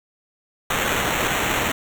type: noise with sample-and-hold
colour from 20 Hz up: violet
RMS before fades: -22 dBFS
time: 0.7-1.72 s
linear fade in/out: 5 ms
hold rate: 4900 Hz
effects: none